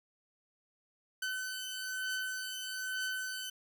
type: beating tone pair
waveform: sawtooth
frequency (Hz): 1518 / 1519.1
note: F#6 / F#6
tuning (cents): +44 / +45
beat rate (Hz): 1.1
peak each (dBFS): -34 / -38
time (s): 1.22-3.5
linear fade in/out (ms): 5
effects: none